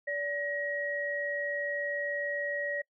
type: tone pair together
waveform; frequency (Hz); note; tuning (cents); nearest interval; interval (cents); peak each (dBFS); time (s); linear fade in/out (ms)
sine; 577 / 1896.5; D5 / A#6; -31 / +29; octave + major sixth; 2060; -34 / -33; 0.07-2.82; 10
effects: noise-tail reverb RT60 0.1 s tail -25 dB re dry